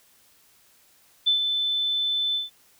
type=tone with ADSR envelope; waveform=sine; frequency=3520 Hz; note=A7; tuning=in tune; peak=-16 dBFS; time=1.26-2.5 s; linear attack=17 ms; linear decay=110 ms; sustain=-6 dB; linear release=150 ms; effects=white hiss -59 dBFS RMS until 2.79 s